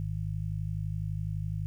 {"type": "harmonic tone", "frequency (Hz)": 51.91, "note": "G#1", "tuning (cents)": 0, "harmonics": [1, 2, 3], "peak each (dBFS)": [-38, -33, -35], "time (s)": [0, 1.66], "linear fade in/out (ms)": 0, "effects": ["11-bit"]}